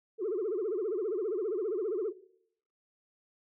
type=tone with vibrato; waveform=sine; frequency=400.9 Hz; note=G4; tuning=39 cents sharp; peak=-28 dBFS; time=0.18-2.13 s; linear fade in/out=50 ms; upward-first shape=sine; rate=15 Hz; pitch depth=230 cents each way; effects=noise-tail reverb RT60 0.7 s tail -18 dB re dry + tanh soft clip ceiling -26 dBFS